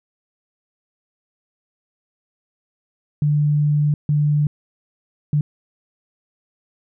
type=tone bursts at uneven times; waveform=sine; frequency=148 Hz; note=D3; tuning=14 cents sharp; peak=-14 dBFS; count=3; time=3.22-3.94 / 4.09-4.47 / 5.33-5.41 s; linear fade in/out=2 ms; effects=none